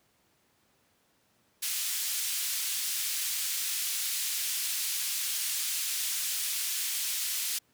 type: band-pass noise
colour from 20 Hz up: white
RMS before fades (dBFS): -32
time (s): 1.62-7.59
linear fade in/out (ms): 10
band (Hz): 2500 to 14000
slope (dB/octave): 12
effects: pink hiss -69 dBFS RMS until 7.73 s + high-pass 100 Hz 12 dB/octave